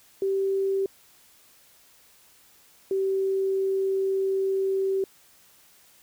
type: tone pair in turn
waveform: sine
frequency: 388.8 / 385.9 Hz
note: G4 / G4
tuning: -14 / -27 cents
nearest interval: unison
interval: 13 cents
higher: first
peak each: -22 dBFS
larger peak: neither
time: 0.22-0.86 / 2.91-5.04 s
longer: second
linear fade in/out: 2 ms
effects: white hiss -57 dBFS RMS until 6.02 s